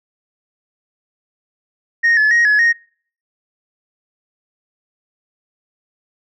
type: tone with pitch steps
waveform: sine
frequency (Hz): 1859 / 1720 / 1879 / 1697 / 1863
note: A#6 / A6 / A#6 / G#6 / A#6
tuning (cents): -5 / -40 / +13 / +37 / -2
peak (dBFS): -8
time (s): 2.03-2.73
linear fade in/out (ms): 20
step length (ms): 140
effects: noise-tail reverb RT60 0.5 s tail -25 dB re dry + tanh soft clip ceiling -8 dBFS